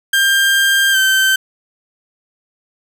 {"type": "tone with pitch glide", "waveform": "30% pulse", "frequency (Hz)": [1593, 1547.7], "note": ["G6", "G6"], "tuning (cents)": [27, -23], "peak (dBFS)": -8, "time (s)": [0.13, 1.36], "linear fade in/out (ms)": 5, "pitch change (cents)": -50, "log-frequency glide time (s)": [0.92, 0.97], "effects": []}